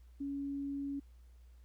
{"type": "tone", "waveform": "sine", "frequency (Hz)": 280, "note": "C#4", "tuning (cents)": 18, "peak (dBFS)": -36, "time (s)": [0.2, 1], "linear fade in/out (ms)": 10, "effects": ["added 60 Hz sine -55 dBFS peak until 1.64 s", "pink hiss -75 dBFS RMS until 1.64 s"]}